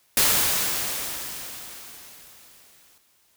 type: noise with exponential decay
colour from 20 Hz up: white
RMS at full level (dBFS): -18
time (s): 0.17-2.98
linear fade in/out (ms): 2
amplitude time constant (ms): 610
effects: white hiss -63 dBFS RMS until 3.36 s